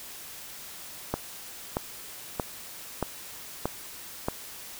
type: click train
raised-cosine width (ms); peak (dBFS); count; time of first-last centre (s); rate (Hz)
1; -12; 6; 1.14-4.285; 1.59
effects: white hiss -43 dBFS RMS until 4.79 s